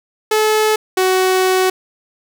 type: tone pair in turn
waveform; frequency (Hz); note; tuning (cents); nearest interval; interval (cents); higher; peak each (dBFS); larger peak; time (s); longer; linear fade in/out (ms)
sawtooth; 431.3 / 373.5; A4 / F#4; -35 / +16; major second; 249; first; -8; neither; 0.31-0.76 / 0.97-1.7; second; 5
effects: none